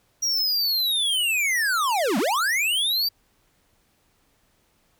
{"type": "linear two-way sweep", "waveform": "square", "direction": "down then up", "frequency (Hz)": [5740, 186, 4735], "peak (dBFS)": -21, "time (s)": [0.22, 3.09], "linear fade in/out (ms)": 10, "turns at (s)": 2.18, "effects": ["pink hiss -65 dBFS RMS until 4.99 s"]}